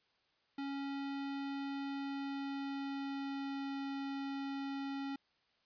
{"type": "tone with pitch glide", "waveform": "square", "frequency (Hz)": [277.2, 275.3], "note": ["C#4", "C#4"], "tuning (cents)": [0, -12], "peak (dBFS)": -39, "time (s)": [0.58, 5.16], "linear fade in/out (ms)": 5, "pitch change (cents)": -12, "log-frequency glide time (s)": [1.86, 3.79], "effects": ["white hiss -75 dBFS RMS until 5.65 s", "resampled to 11025 Hz"]}